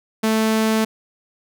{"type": "tone", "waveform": "sawtooth", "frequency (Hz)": 220, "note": "A3", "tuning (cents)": 0, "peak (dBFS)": -12, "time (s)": [0.23, 0.85], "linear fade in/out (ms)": 10, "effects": []}